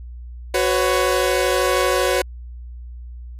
sawtooth chord, F# suspended fourth, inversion none, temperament equal with one note detuned, 370 / 501.6 / 554.4 Hz, F#4 / B4 / C#5, 0 / +27 / 0 cents, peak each -17 dBFS, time 0.54-2.22 s, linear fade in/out 5 ms, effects added 60 Hz sine -32 dBFS peak until 3.39 s + resampled to 32000 Hz

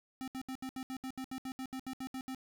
square tone bursts, 261.6 Hz, C4, in tune, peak -39 dBFS, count 16, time 0.21-2.347 s, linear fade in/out 0 ms, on 67 ms, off 71 ms, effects none

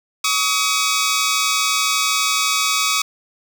10% pulse tone pair together, 1134.1 / 1266 Hz, C#6 / D#6, +39 / +30 cents, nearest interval major second, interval 191 cents, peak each -11 dBFS, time 0.24-3.02 s, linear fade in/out 5 ms, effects 7-bit

